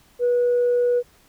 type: tone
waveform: sine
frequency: 486.8 Hz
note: B4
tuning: 25 cents flat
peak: -15 dBFS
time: 0.19-1.03 s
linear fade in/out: 50 ms
effects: tanh soft clip ceiling -13 dBFS + pink hiss -56 dBFS RMS until 1.28 s

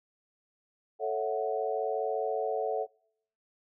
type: chord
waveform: sine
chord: F# minor seventh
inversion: first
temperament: equal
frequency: 440 / 554.4 / 659.3 / 740 Hz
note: A4 / C#5 / E5 / F#5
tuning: 0 / 0 / 0 / 0 cents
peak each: -32 / -35 / -35 / -34 dBFS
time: 0.99-2.87 s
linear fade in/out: 50 ms
effects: noise-tail reverb RT60 0.7 s tail -26 dB re dry

